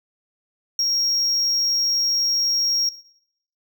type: tone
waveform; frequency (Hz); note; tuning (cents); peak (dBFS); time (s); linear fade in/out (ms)
triangle; 5588; F8; 0; -17; 0.79-2.89; 2
effects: noise-tail reverb RT60 0.7 s tail -17 dB re dry